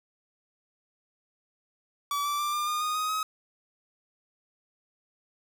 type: tone with pitch steps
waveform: 45% pulse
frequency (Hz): 1148 / 1164.7 / 1181.6 / 1198.8 / 1216.3 / 1234 / 1251.9 / 1270.1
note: D6 / D6 / D6 / D6 / D#6 / D#6 / D#6 / D#6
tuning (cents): -40 / -15 / +10 / +35 / -40 / -15 / +10 / +35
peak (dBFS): -27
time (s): 2.11-3.23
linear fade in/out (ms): 2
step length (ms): 140
effects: none